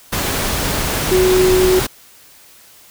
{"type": "tone in noise", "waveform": "sine", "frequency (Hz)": 370, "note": "F#4", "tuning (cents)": 0, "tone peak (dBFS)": -10, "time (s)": [1.11, 1.8], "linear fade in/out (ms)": 10, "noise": "pink", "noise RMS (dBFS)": -19, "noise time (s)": [0.12, 1.87], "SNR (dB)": 6, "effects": ["white hiss -45 dBFS RMS until 2.9 s"]}